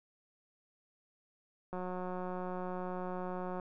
click train, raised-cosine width 1 ms, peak -27 dBFS, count 341, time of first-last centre 1.73-3.598 s, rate 182 Hz, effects none

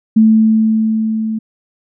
sine tone with level ramp, 220 Hz, A3, in tune, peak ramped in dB -4 to -16 dBFS, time 0.16-1.39 s, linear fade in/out 10 ms, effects none

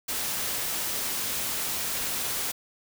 white noise, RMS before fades -30 dBFS, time 0.08-2.52 s, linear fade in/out 10 ms, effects none

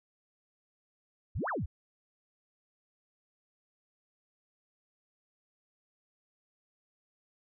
sine exponential two-way sweep, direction up then down, 58.27 to 1864.7 to 58.27 Hz, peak -31 dBFS, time 1.35-1.66 s, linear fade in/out 10 ms, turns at 1.49 s, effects none

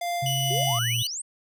square tone with tremolo, 696 Hz, F5, 6 cents flat, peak -26 dBFS, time 0.01-0.79 s, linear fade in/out 5 ms, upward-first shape sine, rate 2 Hz, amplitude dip 55%
sine tone with pitch glide, 133.5 to 118.25 Hz, C3 to A#2, +35 to +25 cents, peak -26 dBFS, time 0.22-1.03 s, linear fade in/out 10 ms, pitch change -210 cents, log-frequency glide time 0.69-0.77 s
sawtooth tone, 2960 Hz, F#7, in tune, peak -23 dBFS, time 0.26-1.07 s, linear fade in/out 2 ms
sine exponential sweep, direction up, 349.2 to 8860 Hz, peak -30 dBFS, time 0.5-1.22 s, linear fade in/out 10 ms
effects none

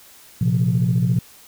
sine chord, Bb suspended second, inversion none, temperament equal, 116.54 / 130.81 / 174.61 Hz, Bb2 / C3 / F3, 0 / 0 / 0 cents, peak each -19 dBFS, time 0.41-1.19 s, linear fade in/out 5 ms, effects tanh soft clip ceiling -9 dBFS + white hiss -47 dBFS RMS until 1.47 s

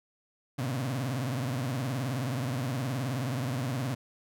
30% pulse tone with vibrato, 128.5 Hz, C3, 31 cents flat, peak -27 dBFS, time 0.58-3.95 s, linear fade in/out 10 ms, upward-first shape triangle, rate 19 Hz, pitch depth 230 cents each way, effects none

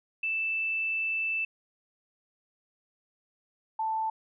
sine tone pair in turn, 2645 / 882.7 Hz, E7 / A5, +5 / +5 cents, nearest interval octave + perfect fifth, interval 1900 cents, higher first, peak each -27 dBFS, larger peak neither, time 0.23-1.45 / 3.79-4.1 s, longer first, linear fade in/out 5 ms, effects none

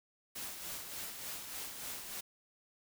white noise with tremolo, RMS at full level -42 dBFS, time 0.35-2.21 s, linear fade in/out 10 ms, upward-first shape sine, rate 3.4 Hz, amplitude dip 45%, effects none

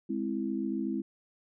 sine chord, Ab augmented, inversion none, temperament equal, 207.7 / 261.6 / 329.6 Hz, Ab3 / C4 / E4, 0 / 0 / 0 cents, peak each -34 dBFS, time 0.09-1.02 s, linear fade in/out 10 ms, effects none

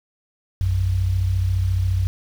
sine tone pair together, 58.59 / 93 Hz, A#1 / F#2, +9 / +9 cents, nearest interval minor sixth, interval 800 cents, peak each -24 / -18 dBFS, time 0.61-2.07 s, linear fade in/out 0 ms, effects 7-bit

